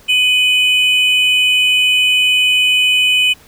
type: tone pair together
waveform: triangle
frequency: 2500 / 2993 Hz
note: D#7 / F#7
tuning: +8 / +19 cents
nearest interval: minor third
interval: 311 cents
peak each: -11 dBFS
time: 0.08-3.34 s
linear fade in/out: 20 ms
effects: pink hiss -45 dBFS RMS until 3.47 s